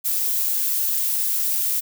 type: noise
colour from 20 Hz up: violet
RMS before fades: -22 dBFS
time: 0.04-1.81 s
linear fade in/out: 20 ms
effects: none